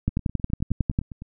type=two click trains; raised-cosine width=5 ms; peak=-24 / -9 dBFS; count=12 / 11; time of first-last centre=0.09-1.221 / 0.08-0.989 s; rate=9.73 / 11 Hz; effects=none